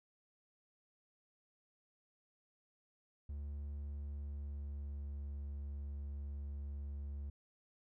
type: tone with pitch glide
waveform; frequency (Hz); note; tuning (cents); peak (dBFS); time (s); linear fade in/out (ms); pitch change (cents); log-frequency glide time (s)
triangle; 72 to 71.01; D2 to C#2; -34 to +42; -39; 3.29-7.3; 5; -24; 3.76-5.26
effects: none